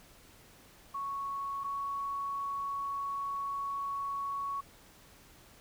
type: tone pair in turn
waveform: sine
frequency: 1108.7 / 1114.1 Hz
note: C#6 / C#6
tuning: 0 / +8 cents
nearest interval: unison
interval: 8 cents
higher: second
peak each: -34 / -33 dBFS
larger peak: second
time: 0.94-1.64 / 1.64-4.61 s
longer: second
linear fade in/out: 10 ms
effects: pink hiss -58 dBFS RMS until 5.6 s